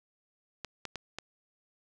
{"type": "clicks", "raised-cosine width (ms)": 0.2, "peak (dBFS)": -20, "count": 4, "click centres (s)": [0.647, 0.853, 0.957, 1.186], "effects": []}